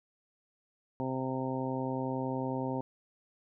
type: harmonic tone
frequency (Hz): 130.81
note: C3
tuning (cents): 0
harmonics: 1 / 2 / 3 / 4 / 5 / 6 / 7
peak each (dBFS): -38 / -35 / -40 / -39 / -44 / -44 / -40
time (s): 1-2.81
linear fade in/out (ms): 0
effects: none